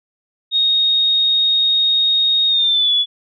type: tone with pitch glide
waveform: sine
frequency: 3729 to 3420 Hz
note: A#7 to A7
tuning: 0 to -50 cents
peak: -12 dBFS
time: 0.51-3.06 s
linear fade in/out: 50 ms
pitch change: -150 cents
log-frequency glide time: 2.48-2.92 s
effects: none